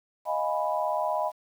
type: chord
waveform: sine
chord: F half-diminished seventh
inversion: third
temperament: equal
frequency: 622.3 / 698.5 / 830.6 / 987.8 Hz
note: Eb5 / F5 / Ab5 / Cb6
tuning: 0 / 0 / 0 / 0 cents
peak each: -29 / -32 / -32 / -30 dBFS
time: 0.25-1.32 s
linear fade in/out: 50 ms
effects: 9-bit